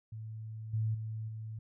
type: tone with level steps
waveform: sine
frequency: 110 Hz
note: A2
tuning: in tune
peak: -40 / -29 / -36 / -39 dBFS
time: 0.12-1.59 s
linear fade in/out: 5 ms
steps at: 0.73 / 0.94 / 1.28 s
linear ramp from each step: 10 ms
effects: none